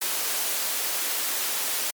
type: high-pass noise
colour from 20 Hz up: white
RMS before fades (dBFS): -27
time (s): 0.01-1.91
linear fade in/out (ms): 10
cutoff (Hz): 360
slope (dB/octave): 12
effects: MP3 96 kbps